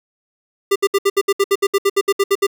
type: tone bursts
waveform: square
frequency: 397.2 Hz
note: G4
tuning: 23 cents sharp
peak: -12 dBFS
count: 16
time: 0.71-2.468 s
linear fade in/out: 10 ms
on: 48 ms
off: 66 ms
effects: none